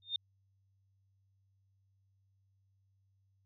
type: tone with exponential growth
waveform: sine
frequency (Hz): 3643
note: A#7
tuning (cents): -41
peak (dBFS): -28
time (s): 0.02-0.16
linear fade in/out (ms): 2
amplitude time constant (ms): 30
effects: added 97 Hz sine -70 dBFS peak until 3.45 s